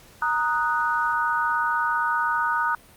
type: chord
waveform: sine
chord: D# minor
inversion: second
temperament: equal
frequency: 932.3 / 1244.5 / 1480 Hz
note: A#5 / D#6 / F#6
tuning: 0 / 0 / 0 cents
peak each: -25 dBFS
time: 0.22-2.75 s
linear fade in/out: 2 ms
effects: pink hiss -51 dBFS RMS until 2.96 s + Opus 48 kbps